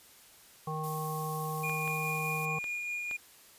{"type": "harmonic tone", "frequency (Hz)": 156, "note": "D#3", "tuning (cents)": 5, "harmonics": [1, 3, 5, 7], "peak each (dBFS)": [-36, -41, -40, -38], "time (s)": [0.67, 2.59], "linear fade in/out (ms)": 5}
{"type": "noise", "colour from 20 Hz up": "violet", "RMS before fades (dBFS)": -42, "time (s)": [0.83, 2.46], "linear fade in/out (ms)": 10}
{"type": "tone with tremolo", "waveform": "triangle", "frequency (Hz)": 2429, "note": "D#7", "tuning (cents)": -42, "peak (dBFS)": -31, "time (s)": [1.63, 3.17], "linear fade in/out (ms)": 10, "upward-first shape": "sine", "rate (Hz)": 4.8, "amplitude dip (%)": 25}
{"type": "clicks", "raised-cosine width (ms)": 0.3, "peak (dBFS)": -27, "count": 4, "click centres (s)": [1.696, 1.877, 2.642, 3.112]}
{"effects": ["white hiss -57 dBFS RMS until 3.58 s", "resampled to 32000 Hz"]}